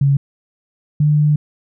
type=tone pair in turn; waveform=sine; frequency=139.4 / 149.48 Hz; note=C#3 / D3; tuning=+10 / +31 cents; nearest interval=minor second; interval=121 cents; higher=second; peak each=-10 dBFS; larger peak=neither; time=0.01-0.17 / 1-1.36 s; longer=second; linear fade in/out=5 ms; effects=none